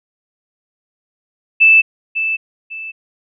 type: tone with echo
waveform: sine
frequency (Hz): 2637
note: E7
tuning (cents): 0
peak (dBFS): -5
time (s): 1.6-1.82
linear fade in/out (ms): 20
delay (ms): 550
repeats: 2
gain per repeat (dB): -10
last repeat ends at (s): 2.92
effects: none